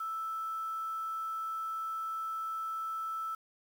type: tone with quantisation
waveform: sine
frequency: 1318.5 Hz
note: E6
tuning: in tune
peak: -34 dBFS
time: 0-3.35 s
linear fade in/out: 5 ms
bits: 9
effects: none